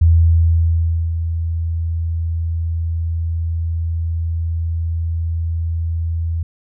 sine tone with ADSR envelope, 82.7 Hz, E2, 6 cents sharp, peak -7 dBFS, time 0.01-6.43 s, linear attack 8 ms, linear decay 1100 ms, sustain -10 dB, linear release 4 ms, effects none

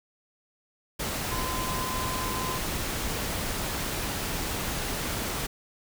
sine tone in noise, 1027 Hz, C6, 33 cents flat, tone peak -33 dBFS, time 1.31-2.58 s, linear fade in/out 10 ms, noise pink, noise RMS -31 dBFS, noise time 0.99-5.47 s, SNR -5 dB, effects none

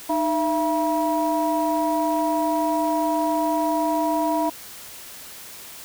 sine tone cluster, 307.7 / 671 / 961 Hz, D#4 / E5 / B5, -19 / +31 / -48 cents, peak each -23 dBFS, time 0.09-4.5 s, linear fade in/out 10 ms, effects tanh soft clip ceiling -12 dBFS + white hiss -40 dBFS RMS until 5.84 s

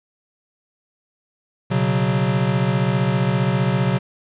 square chord, B suspended second, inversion none, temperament equal, 123.47 / 138.59 / 185 Hz, B2 / C#3 / F#3, 0 / 0 / 0 cents, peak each -22 dBFS, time 1.7-3.99 s, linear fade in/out 20 ms, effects resampled to 8000 Hz + 8-bit

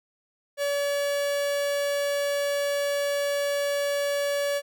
45% pulse tone, 570 Hz, C#5, 48 cents sharp, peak -24 dBFS, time 0.57-4.62 s, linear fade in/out 50 ms, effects none

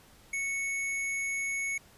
square tone, 2212 Hz, C#7, 4 cents flat, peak -31 dBFS, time 0.33-1.78 s, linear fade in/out 5 ms, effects pink hiss -58 dBFS RMS until 1.97 s + resampled to 32000 Hz

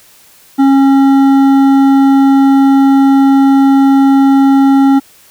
triangle tone with hard clipping, 272.9 Hz, C#4, 27 cents flat, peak -6 dBFS, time 0.58-5 s, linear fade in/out 20 ms, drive 13 dB, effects white hiss -43 dBFS RMS until 5.3 s

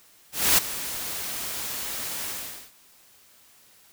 white noise with ADSR envelope, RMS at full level -17 dBFS, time 0.32-2.72 s, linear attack 260 ms, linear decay 12 ms, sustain -15 dB, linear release 440 ms, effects white hiss -56 dBFS RMS until 3.92 s

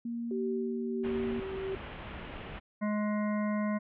sine tone, 234.6 Hz, A#3, 11 cents sharp, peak -33 dBFS, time 0.05-1.4 s, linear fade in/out 5 ms
sine tone with tremolo, 384.5 Hz, G4, 33 cents flat, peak -31 dBFS, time 0.31-1.75 s, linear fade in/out 2 ms, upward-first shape sine, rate 1.5 Hz, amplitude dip 45%
pink low-pass noise, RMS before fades -43 dBFS, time 1.03-2.6 s, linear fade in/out 20 ms, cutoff 3200 Hz, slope 48 dB/octave
harmonic tone, 210 Hz, G#3, 19 cents sharp, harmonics 1 / 3 / 5 / 7 / 9 / 10, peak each -29 / -37 / -40 / -47 / -46 / -48 dBFS, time 2.81-3.79 s, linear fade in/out 20 ms
effects none

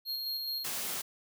square tone with tremolo, 4246 Hz, C8, 25 cents sharp, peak -33 dBFS, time 0.05-0.67 s, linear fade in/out 50 ms, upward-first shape square, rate 4.7 Hz, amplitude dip 25%
white high-pass noise, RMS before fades -36 dBFS, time 0.64-1.02 s, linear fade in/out 10 ms, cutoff 110 Hz, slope 12 dB/octave
effects none

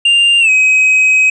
triangle tone with pitch glide, 2794 to 2533 Hz, F7 to D#7, 0 to +30 cents, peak -5 dBFS, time 0.05-1.3 s, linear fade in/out 5 ms, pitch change -170 cents, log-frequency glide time 0.4-0.5 s, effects resampled to 24000 Hz

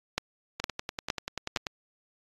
two click trains, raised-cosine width 0.2 ms, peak -9 / -15 dBFS, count 4 / 12, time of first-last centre 0.18-1.562 / 0.6-1.668 s, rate 2.17 / 10.3 Hz, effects AAC 32 kbps

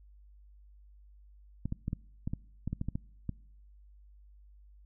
clicks, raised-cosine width 5 ms, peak -21 dBFS, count 12, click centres 1.656 / 1.724 / 1.881 / 1.931 / 2.275 / 2.335 / 2.676 / 2.73 / 2.814 / 2.886 / 2.955 / 3.293 s, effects noise-tail reverb RT60 0.8 s tail -25 dB re dry + added 50 Hz sine -54 dBFS peak until 4.85 s

